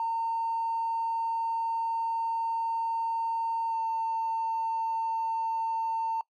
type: tone with pitch glide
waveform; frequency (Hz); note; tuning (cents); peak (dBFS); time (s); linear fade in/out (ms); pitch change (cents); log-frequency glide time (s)
triangle; 912 to 903.1; A#5 to A5; -38 to +45; -23; 0-6.21; 2; -17; 3.69-3.75
effects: noise-tail reverb RT60 0.1 s tail -25 dB re dry + tanh soft clip ceiling -25 dBFS